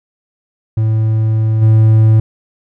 triangle tone with level steps, 110 Hz, A2, in tune, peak -8 / -3 dBFS, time 0.77-2.2 s, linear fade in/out 5 ms, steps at 1.61 s, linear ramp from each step 20 ms, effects none

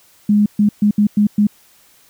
sine tone bursts at uneven times, 207.7 Hz, G#3, in tune, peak -9 dBFS, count 6, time 0.29-0.46 / 0.59-0.69 / 0.82-0.91 / 0.98-1.07 / 1.17-1.27 / 1.38-1.47 s, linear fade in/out 5 ms, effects white hiss -51 dBFS RMS until 2.09 s

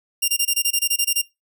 10% pulse tone bursts, 2794 Hz, F7, in tune, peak -8 dBFS, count 12, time 0.22-1.218 s, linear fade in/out 10 ms, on 63 ms, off 22 ms, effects noise-tail reverb RT60 0.2 s tail -21 dB re dry

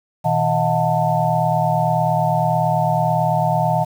sine tone cluster, 121.3 / 159.6 / 629 / 718 / 889 Hz, B2 / D#3 / D#5 / F5 / A5, -31 / +44 / +19 / +48 / +18 cents, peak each -24 / -21 / -22 / -20 / -21 dBFS, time 0.24-3.85 s, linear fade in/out 20 ms, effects 7-bit

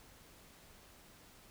silence, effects pink hiss -60 dBFS RMS until 1.5 s

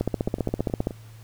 two click trains, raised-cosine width 2 ms, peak -20 / -10 dBFS, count 7 / 14, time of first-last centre 0.28-0.908 / 0.01-0.871 s, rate 9.55 / 15.1 Hz, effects added 111 Hz sine -43 dBFS peak until 1.23 s + pink hiss -54 dBFS RMS until 1.23 s

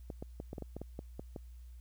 clicks, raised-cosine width 2 ms, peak -28 dBFS, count 11, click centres 0.102 / 0.225 / 0.401 / 0.531 / 0.582 / 0.623 / 0.766 / 0.816 / 0.991 / 1.195 / 1.362 s, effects added 60 Hz sine -48 dBFS peak until 1.8 s + white hiss -72 dBFS RMS until 1.8 s

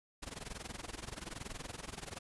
pink noise with amplitude modulation, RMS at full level -42 dBFS, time 0.22-2.19 s, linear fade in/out 10 ms, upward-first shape sine, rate 21.1 Hz, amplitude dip 90%, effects resampled to 24000 Hz

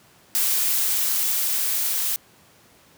blue noise with level ramp, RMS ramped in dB -21 to -24 dBFS, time 0.35-2.16 s, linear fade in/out 0 ms, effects pink hiss -54 dBFS RMS until 2.97 s + high-pass 100 Hz 12 dB/octave

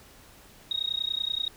sine tone with amplitude modulation, 3758 Hz, A#7, 13 cents sharp, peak -23 dBFS, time 0.71-1.48 s, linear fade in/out 2 ms, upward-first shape sine, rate 30.4 Hz, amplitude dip 100%, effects pink hiss -53 dBFS RMS until 1.56 s

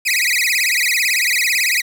sawtooth tone with vibrato, 2217 Hz, C#7, in tune, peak -11 dBFS, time 0.05-1.82 s, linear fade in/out 20 ms, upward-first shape sine, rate 18 Hz, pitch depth 260 cents each way, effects 7-bit

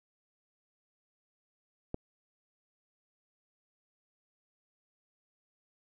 click, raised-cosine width 2 ms, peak -21 dBFS, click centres 1.944 s, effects none

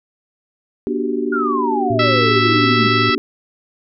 sine chord, G major seventh, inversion first, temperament equal with one note detuned, 240.6 / 293.7 / 370 / 392 Hz, B3 / D4 / F#4 / G4, -45 / 0 / 0 / 0 cents, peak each -23 dBFS, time 0.87-3.18 s, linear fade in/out 0 ms
sine exponential sweep, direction down, 1456 to 207.7 Hz, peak -18 dBFS, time 1.32-2.88 s, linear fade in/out 10 ms
sine tone with vibrato, 114.1 Hz, A#2, 37 cents flat, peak -20 dBFS, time 1.9-3.1 s, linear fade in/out 5 ms, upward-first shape triangle, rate 1.4 Hz, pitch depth 25 cents each way
harmonic tone, 659.3 Hz, E5, in tune, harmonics 2 / 3 / 4 / 5 / 6 / 7 / 8, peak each -17 / -21 / -23 / -25 / -27 / -28 / -29 dBFS, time 1.99-3.15 s, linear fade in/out 5 ms
effects none

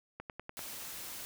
click train, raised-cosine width 0.5 ms, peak -27 dBFS, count 5, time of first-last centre 0.2-0.592 s, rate 10.2 Hz
white noise, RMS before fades -44 dBFS, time 0.57-1.25 s, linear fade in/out 0 ms
effects none

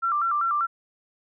sine tone with vibrato, 1266 Hz, D#6, 30 cents sharp, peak -21 dBFS, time 0.02-0.67 s, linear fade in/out 20 ms, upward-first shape square, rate 5.1 Hz, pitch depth 120 cents each way, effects none

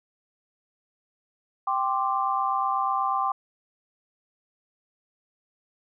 sine chord, G suspended fourth, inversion none, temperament equal, 784 / 1046.5 / 1174.7 Hz, G5 / C6 / D6, 0 / 0 / 0 cents, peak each -27 dBFS, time 1.67-3.32 s, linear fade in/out 5 ms, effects none

